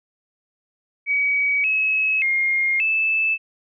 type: tone with pitch steps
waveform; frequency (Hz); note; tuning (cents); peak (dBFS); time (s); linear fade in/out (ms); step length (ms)
sine; 2267 / 2573 / 2130 / 2627; C#7 / E7 / C7 / E7; +38 / -43 / +30 / -7; -17; 1.06-3.38; 50; 580
effects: none